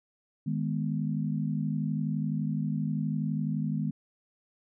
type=chord; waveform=sine; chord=G# minor; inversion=second; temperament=equal; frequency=155.56 / 207.7 / 246.9 Hz; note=D#3 / G#3 / B3; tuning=0 / 0 / 0 cents; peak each=-30 / -32 / -34 dBFS; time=0.46-3.91 s; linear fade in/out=10 ms; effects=none